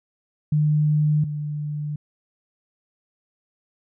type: tone pair in turn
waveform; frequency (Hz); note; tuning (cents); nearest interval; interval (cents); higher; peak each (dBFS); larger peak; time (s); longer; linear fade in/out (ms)
sine; 150.9 / 148.82; D3 / D3; +47 / +23; unison; 24; first; -16 / -25; first; 0.52-1.24 / 1.24-1.96; neither; 5
effects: none